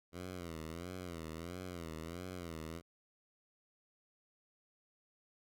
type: tone with vibrato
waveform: 10% pulse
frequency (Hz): 85.4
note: F2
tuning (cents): -38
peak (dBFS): -35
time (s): 0.12-2.82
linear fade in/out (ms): 50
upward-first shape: sine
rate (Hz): 1.5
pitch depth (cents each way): 130
effects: none